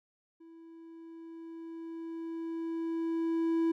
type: tone with level ramp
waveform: triangle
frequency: 329.6 Hz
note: E4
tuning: in tune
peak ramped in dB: -49 to -23 dBFS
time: 0.4-3.72 s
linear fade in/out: 10 ms
effects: none